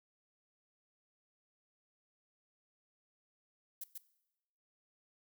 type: noise with echo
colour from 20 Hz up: violet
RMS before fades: -43 dBFS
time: 3.81-3.84 s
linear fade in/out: 5 ms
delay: 140 ms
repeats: 1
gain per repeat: -2 dB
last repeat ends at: 3.98 s
effects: noise-tail reverb RT60 0.9 s tail -18 dB re dry